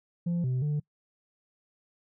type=tone with pitch steps; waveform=sine; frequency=172.4 / 127.6 / 148.4 Hz; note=F3 / C3 / D3; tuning=-22 / -43 / +18 cents; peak=-23 dBFS; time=0.26-0.8 s; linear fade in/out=10 ms; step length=180 ms; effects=noise-tail reverb RT60 0.1 s tail -26 dB re dry + tanh soft clip ceiling -25 dBFS